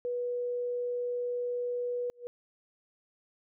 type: tone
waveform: sine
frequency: 488.1 Hz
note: B4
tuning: 20 cents flat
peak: -30 dBFS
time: 0.05-2.1 s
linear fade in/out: 0 ms
type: tone with exponential growth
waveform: sine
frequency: 484.1 Hz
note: B4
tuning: 35 cents flat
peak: -33 dBFS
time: 2.09-2.27 s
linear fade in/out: 0 ms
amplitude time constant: 39 ms
effects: none